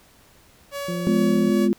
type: tone with tremolo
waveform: sawtooth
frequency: 565 Hz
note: C#5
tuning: 33 cents sharp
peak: -24 dBFS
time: 0.71-1.69 s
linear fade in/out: 50 ms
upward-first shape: sine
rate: 2.4 Hz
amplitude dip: 30%
type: harmonic tone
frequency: 174.61 Hz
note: F3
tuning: in tune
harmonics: 1 / 2 / 3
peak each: -26 / -32 / -39 dBFS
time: 0.88-1.5 s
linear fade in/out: 5 ms
type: chord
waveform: sine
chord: F diminished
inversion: first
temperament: just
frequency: 209.5 / 251.4 / 349.2 Hz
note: Ab3 / Cb4 / F4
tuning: +15 / +31 / 0 cents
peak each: -19 / -23 / -21 dBFS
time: 1.07-1.73 s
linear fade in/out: 0 ms
effects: pink hiss -54 dBFS RMS until 1.78 s

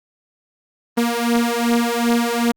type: beating tone pair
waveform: sawtooth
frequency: 234.3 / 236.9 Hz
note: A#3 / A#3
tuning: +9 / +28 cents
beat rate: 2.6 Hz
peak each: -15 dBFS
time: 0.97-2.52 s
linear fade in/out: 10 ms
effects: Opus 32 kbps

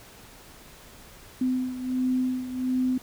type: beating tone pair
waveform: sine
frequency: 254.9 / 256.3 Hz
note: C4 / C4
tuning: -45 / -36 cents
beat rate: 1.4 Hz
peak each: -25 / -30 dBFS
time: 1.41-2.98 s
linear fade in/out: 5 ms
effects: pink hiss -49 dBFS RMS until 3.02 s

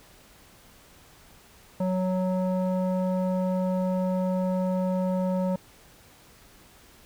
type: tone with low-pass filter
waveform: square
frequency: 185 Hz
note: F#3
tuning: in tune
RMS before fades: -26 dBFS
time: 1.8-5.56 s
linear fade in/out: 5 ms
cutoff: 730 Hz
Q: 3.1
effects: pink hiss -54 dBFS RMS until 7.05 s

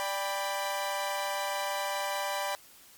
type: chord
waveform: sawtooth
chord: G major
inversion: second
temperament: equal with one note detuned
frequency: 587.3 / 791.3 / 987.8 Hz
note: D5 / G5 / B5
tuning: 0 / +16 / 0 cents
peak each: -31 dBFS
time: 0-2.55 s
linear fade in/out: 0 ms
effects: white hiss -55 dBFS RMS until 2.97 s + MP3 96 kbps

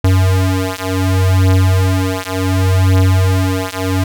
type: beating tone pair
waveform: square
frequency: 93.4 / 94.08 Hz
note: F#2 / F#2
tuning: +17 / +29 cents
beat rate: 0.68 Hz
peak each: -14 dBFS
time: 0.04-4.04 s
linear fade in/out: 5 ms
effects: none

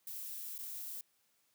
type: noise with dropouts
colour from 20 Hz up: violet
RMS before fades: -44 dBFS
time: 0.07-1.01 s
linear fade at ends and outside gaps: 2 ms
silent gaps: 0.58-0.588 s
effects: white hiss -75 dBFS RMS until 1.54 s + high-pass 100 Hz 12 dB/octave

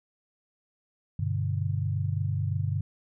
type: chord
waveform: sine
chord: G major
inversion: none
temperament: equal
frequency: 98 / 123.47 / 146.83 Hz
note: G2 / B2 / D3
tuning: 0 / 0 / 0 cents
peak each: -28 / -32 / -31 dBFS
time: 1.19-2.81 s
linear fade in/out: 5 ms
effects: none

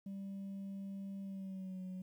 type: tone with pitch glide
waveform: sine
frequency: 196 to 185.21 Hz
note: G3 to F#3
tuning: 0 to +2 cents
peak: -39 dBFS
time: 0.06-2.02 s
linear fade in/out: 5 ms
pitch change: -98 cents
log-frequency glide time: 1.22-1.82 s
effects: tanh soft clip ceiling -41 dBFS + 12-bit

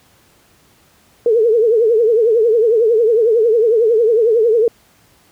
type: tone with vibrato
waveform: sine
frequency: 452.8 Hz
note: A4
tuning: 50 cents sharp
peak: -9 dBFS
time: 1.26-4.68 s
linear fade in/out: 2 ms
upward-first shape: triangle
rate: 11 Hz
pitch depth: 140 cents each way
effects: pink hiss -52 dBFS RMS until 5.31 s + high-pass 60 Hz 12 dB/octave

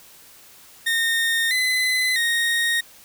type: tone with pitch steps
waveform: 30% pulse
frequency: 1838 / 2021 / 1862 Hz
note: A#6 / B6 / A#6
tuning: -25 / +39 / -2 cents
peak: -16 dBFS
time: 0.86-2.81 s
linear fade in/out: 10 ms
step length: 650 ms
effects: white hiss -48 dBFS RMS until 3.04 s

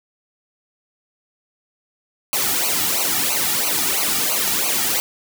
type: noise with flanger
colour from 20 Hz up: white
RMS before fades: -20 dBFS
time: 2.33-5 s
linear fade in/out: 0 ms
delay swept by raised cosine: 0.56 to 1.96 ms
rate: 3 Hz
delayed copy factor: -0.95
effects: none

